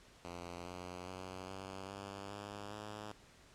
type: tone with pitch steps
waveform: 5% pulse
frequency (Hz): 87.31 / 90.08 / 92.93 / 95.87 / 98.91 / 102.05 / 105.28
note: F2 / F#2 / F#2 / G2 / G2 / G#2 / G#2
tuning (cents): 0 / -46 / +8 / -38 / +16 / -30 / +24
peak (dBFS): -34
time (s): 0.25-3.12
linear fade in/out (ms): 0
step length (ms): 410
effects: pink hiss -62 dBFS RMS until 3.54 s + low-pass 8000 Hz 12 dB/octave